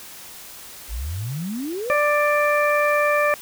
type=exponential sweep; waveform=sine; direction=up; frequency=49 to 621 Hz; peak=-25 dBFS; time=0.88-1.98 s; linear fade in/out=50 ms
type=harmonic tone; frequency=590 Hz; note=D5; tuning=8 cents sharp; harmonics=1 / 2 / 3 / 4; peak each=-19 / -22 / -24 / -25 dBFS; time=1.9-3.34 s; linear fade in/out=0 ms
effects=white hiss -40 dBFS RMS until 3.41 s